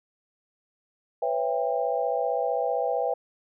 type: chord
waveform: sine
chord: C# half-diminished seventh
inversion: third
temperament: just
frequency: 498.9 / 554.4 / 665.2 / 798.3 Hz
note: B4 / C#5 / E5 / G5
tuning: +17 / 0 / +16 / +31 cents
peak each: -28 / -31 / -29 / -29 dBFS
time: 1.22-3.14 s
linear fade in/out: 5 ms
effects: none